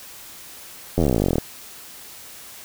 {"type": "slowing click train", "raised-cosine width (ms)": 2, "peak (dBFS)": -6, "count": 24, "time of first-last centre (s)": [0.98, 1.383], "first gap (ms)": 11, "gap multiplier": 1.04, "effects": ["white hiss -41 dBFS RMS until 2.64 s"]}